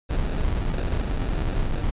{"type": "noise with sample-and-hold", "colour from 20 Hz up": "brown", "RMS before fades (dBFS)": -24, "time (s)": [0.09, 1.91], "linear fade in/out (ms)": 20, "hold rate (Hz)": 1050, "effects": ["resampled to 8000 Hz"]}